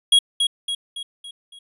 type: tone with echo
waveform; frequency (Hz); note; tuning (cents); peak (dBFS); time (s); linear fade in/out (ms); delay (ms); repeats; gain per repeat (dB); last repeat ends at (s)
square; 3301; G#7; -11; -11; 0.12-0.19; 5; 280; 5; -6; 1.59
effects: resampled to 24000 Hz